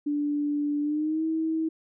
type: tone with pitch glide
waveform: sine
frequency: 292.3 to 320.6 Hz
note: D4 to E4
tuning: -8 to -48 cents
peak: -24 dBFS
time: 0.06-1.69 s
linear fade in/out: 10 ms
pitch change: +160 cents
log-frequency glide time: 0.81-1.24 s
effects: none